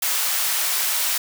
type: high-pass noise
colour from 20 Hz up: white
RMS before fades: -22 dBFS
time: 0.02-1.18 s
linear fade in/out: 5 ms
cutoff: 820 Hz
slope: 12 dB/octave
effects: none